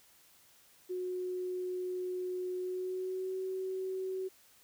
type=tone with pitch glide; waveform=sine; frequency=365 to 376.8 Hz; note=F#4 to F#4; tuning=-24 to +32 cents; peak=-34 dBFS; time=0.89-4.29 s; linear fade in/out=20 ms; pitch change=+56 cents; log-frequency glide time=2.56-3.38 s; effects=white hiss -63 dBFS RMS until 4.63 s